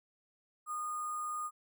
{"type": "tone with sample-and-hold", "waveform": "sine", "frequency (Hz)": 1222, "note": "D#6", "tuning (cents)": -32, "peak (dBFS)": -35, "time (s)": [0.66, 1.51], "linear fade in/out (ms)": 50, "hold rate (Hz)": 8820, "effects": []}